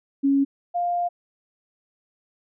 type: tone pair in turn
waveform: sine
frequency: 276.7 / 701.3 Hz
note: C#4 / F5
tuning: -3 / +7 cents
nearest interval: octave + major third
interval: 1610 cents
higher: second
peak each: -16 / -21 dBFS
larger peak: first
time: 0.23-0.45 / 0.74-1.09 s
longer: second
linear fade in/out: 20 ms
effects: none